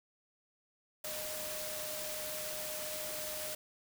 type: tone in noise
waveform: sine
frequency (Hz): 614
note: D#5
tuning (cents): -23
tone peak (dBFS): -44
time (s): 1.04-3.55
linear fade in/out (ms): 5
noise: white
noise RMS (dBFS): -41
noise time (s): 1.04-3.55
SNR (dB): -6
effects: none